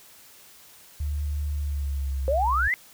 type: tone with pitch glide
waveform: sine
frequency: 73.42 to 64.29 Hz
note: D2 to C2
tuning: 0 to -30 cents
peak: -25 dBFS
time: 1-2.68 s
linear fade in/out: 5 ms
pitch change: -230 cents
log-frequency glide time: 1.54-2.54 s
type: exponential sweep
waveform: sine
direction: up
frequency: 515 to 2109 Hz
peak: -21 dBFS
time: 2.28-2.74 s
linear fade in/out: 0 ms
effects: white hiss -51 dBFS RMS until 2.93 s